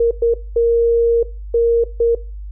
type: tone bursts at uneven times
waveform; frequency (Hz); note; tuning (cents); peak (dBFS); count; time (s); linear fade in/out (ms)
sine; 466.2; A#4; 0; -10; 5; 0-0.11 / 0.22-0.34 / 0.56-1.23 / 1.54-1.84 / 2-2.15; 5
effects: noise-tail reverb RT60 0.3 s tail -18 dB re dry + added 50 Hz sine -27 dBFS peak until 2.51 s